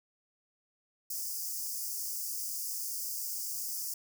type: high-pass noise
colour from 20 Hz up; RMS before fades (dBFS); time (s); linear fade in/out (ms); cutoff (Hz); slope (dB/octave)
white; -37; 1.1-3.94; 5; 4800; 96
effects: none